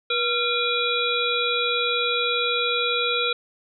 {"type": "harmonic tone with a mistuned harmonic", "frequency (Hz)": 483.5, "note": "B4", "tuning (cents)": -37, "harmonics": [1, 3, 5, 7, 8], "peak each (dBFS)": [-27, -27, -27, -27, -27], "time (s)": [0.1, 3.33], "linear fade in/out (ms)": 5, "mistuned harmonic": 3, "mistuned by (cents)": -93, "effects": []}